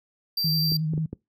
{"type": "tone", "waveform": "square", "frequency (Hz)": 4699, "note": "D8", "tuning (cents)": 0, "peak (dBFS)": -24, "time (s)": [0.37, 0.77], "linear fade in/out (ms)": 5}
{"type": "tone with vibrato", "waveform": "sine", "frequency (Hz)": 156.9, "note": "D#3", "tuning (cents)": 15, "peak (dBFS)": -23, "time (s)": [0.44, 1.06], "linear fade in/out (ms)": 5, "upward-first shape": "sine", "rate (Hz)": 11, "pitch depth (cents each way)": 37}
{"type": "clicks", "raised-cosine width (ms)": 3, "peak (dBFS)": -19, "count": 4, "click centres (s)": [0.72, 0.936, 0.978, 1.13]}
{"effects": ["noise-tail reverb RT60 0.2 s tail -23 dB re dry", "high-pass 80 Hz 12 dB/octave"]}